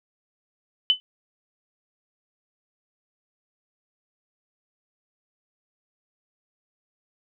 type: tone with exponential decay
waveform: sine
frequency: 3018 Hz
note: F#7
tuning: 34 cents sharp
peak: -11 dBFS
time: 0.9-1 s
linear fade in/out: 0 ms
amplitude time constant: 21 ms
effects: none